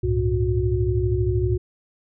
sine tone cluster, 67 / 101.7 / 114.4 / 363.9 Hz, C2 / G#2 / A#2 / F#4, +42 / -36 / -32 / -29 cents, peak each -24 dBFS, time 0.03-1.58 s, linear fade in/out 10 ms, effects none

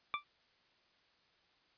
25% pulse tone with exponential decay, 1174.7 Hz, D6, in tune, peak -26 dBFS, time 0.14-0.24 s, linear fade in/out 0 ms, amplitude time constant 21 ms, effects white hiss -71 dBFS RMS until 1.77 s + resampled to 11025 Hz

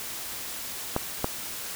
clicks, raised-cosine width 1 ms, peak -10 dBFS, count 2, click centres 0.964 / 1.244 s, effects white hiss -36 dBFS RMS until 1.75 s

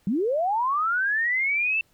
sine linear sweep, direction up, 174.61 to 2685 Hz, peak -21 dBFS, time 0.07-1.81 s, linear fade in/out 2 ms, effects pink hiss -64 dBFS RMS until 1.93 s

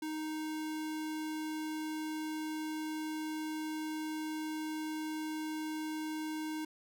square tone, 311.1 Hz, D#4, in tune, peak -37 dBFS, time 0.02-6.65 s, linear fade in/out 5 ms, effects none

